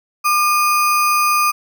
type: tone with sample-and-hold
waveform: sine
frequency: 1200 Hz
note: D6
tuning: 37 cents sharp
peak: -12 dBFS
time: 0.24-1.52 s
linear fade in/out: 20 ms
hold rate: 3675 Hz
effects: none